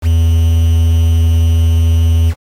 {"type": "tone with quantisation", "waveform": "triangle", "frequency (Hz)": 82.41, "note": "E2", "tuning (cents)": 0, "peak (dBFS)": -5, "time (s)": [0.02, 2.34], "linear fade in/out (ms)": 50, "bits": 5, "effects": ["AAC 48 kbps"]}